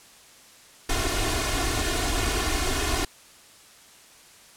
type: noise with comb filter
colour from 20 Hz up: pink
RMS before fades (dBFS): -25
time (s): 0.89-3.05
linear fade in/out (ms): 5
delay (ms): 2.8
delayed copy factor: +0.9
effects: white hiss -51 dBFS RMS until 4.56 s + low-pass 10000 Hz 12 dB/octave